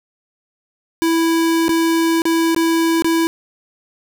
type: tone with dropouts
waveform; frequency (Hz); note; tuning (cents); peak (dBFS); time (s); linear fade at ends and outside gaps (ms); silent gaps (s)
square; 329.6; E4; 0; -14; 1.02-3.27; 0; 1.682-1.692 / 2.219-2.254 / 2.547-2.563 / 3.022-3.045
effects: none